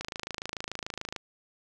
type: click train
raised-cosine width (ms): 0.2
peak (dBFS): -17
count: 32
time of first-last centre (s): 0.01-1.162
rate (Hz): 26.9
effects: none